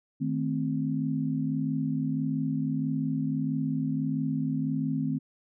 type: chord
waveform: sine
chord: A diminished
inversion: second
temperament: equal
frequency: 155.56 / 220 / 261.6 Hz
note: Eb3 / A3 / C4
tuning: 0 / 0 / 0 cents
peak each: -30 / -33 / -29 dBFS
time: 0.2-5.19 s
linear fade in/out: 20 ms
effects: none